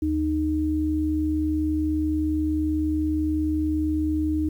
sine tone pair together, 77 / 308.3 Hz, D#2 / D#4, -17 / -16 cents, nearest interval 2 octaves, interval 2401 cents, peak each -27 / -22 dBFS, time 0.02-4.49 s, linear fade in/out 5 ms, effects 9-bit

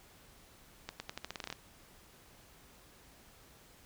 accelerating click train, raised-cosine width 0.2 ms, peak -22 dBFS, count 12, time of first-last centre 0.89-1.526 s, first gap 110 ms, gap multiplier 0.86, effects pink hiss -60 dBFS RMS until 3.85 s

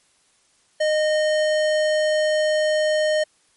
sine tone with hard clipping, 615 Hz, D#5, 20 cents flat, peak -19 dBFS, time 0.8-3.24 s, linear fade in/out 10 ms, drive 17 dB, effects white hiss -61 dBFS RMS until 3.56 s + MP3 48 kbps

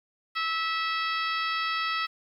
harmonic tone, 652 Hz, E5, 19 cents flat, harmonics 2 / 3 / 4 / 5 / 6 / 7 / 8, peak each -29 / -33 / -35 / -37 / -39 / -40 / -41 dBFS, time 0.35-2.07 s, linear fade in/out 20 ms, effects 10-bit

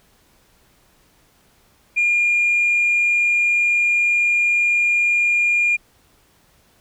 sine tone, 2414 Hz, D7, 47 cents sharp, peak -13 dBFS, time 1.96-5.77 s, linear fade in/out 20 ms, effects tanh soft clip ceiling -11 dBFS + pink hiss -57 dBFS RMS until 6.8 s

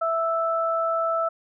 sine tone pair together, 659.6 / 1318.5 Hz, E5 / E6, +1 / 0 cents, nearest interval octave, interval 1199 cents, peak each -24 dBFS, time 0.01-1.29 s, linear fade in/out 10 ms, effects none

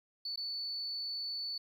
triangle tone with dropouts, 4473 Hz, C#8, 15 cents sharp, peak -33 dBFS, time 0.25-1.58 s, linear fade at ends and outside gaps 5 ms, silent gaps 0.36-0.374 s, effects tanh soft clip ceiling -34 dBFS

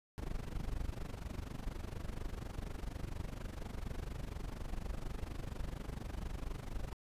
brown noise with amplitude modulation, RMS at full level -38 dBFS, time 0.18-6.93 s, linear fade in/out 0 ms, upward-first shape sine, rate 24.2 Hz, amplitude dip 85%, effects resampled to 32000 Hz

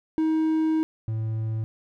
triangle tone pair in turn, 316.6 / 110.65 Hz, D#4 / A2, +30 / +10 cents, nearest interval octave + tritone, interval 1820 cents, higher first, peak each -18 / -23 dBFS, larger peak first, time 0.18-0.83 / 1.08-1.64 s, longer first, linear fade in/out 0 ms, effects none

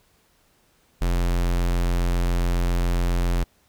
square tone, 43.65 Hz, F1, in tune, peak -20 dBFS, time 1.01-3.44 s, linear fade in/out 10 ms, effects pink hiss -62 dBFS RMS until 3.68 s

